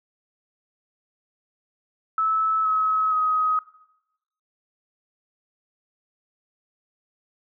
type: tone with pitch steps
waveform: sine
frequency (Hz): 1304 / 1282.3 / 1261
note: E6 / E6 / D#6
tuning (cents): -19 / -48 / +23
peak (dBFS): -19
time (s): 2.18-3.59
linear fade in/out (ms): 2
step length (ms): 470
effects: noise-tail reverb RT60 0.9 s tail -19 dB re dry